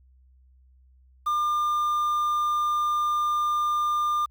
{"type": "tone with quantisation", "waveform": "triangle", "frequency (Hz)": 1200, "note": "D6", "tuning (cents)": 37, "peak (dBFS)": -20, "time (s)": [1.26, 4.26], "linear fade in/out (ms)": 10, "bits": 8, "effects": ["added 64 Hz sine -54 dBFS peak until 4.3 s"]}